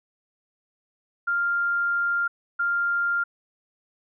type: tone bursts at uneven times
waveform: sine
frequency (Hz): 1396.9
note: F6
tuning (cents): 0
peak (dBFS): -21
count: 2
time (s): 1.27-2.28 / 2.59-3.24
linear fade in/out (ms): 10
effects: none